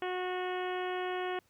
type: harmonic tone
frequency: 365.3 Hz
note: F#4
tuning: 22 cents flat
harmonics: 1 / 2 / 3 / 4 / 5 / 6 / 7 / 8 / 9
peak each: -35 / -38 / -43 / -45 / -44 / -49 / -49 / -49 / -53 dBFS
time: 0.02-1.39 s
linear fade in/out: 2 ms
effects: pink hiss -70 dBFS RMS until 1.49 s